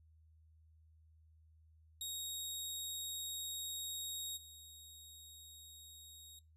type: tone with level steps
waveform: 20% pulse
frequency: 3764 Hz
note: A#7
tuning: 16 cents sharp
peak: -35 / -48 dBFS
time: 2.01-6.39 s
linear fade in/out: 2 ms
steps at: 4.36 s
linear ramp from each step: 20 ms
effects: noise-tail reverb RT60 0.2 s tail -19 dB re dry + added 79 Hz sine -63 dBFS peak until 6.56 s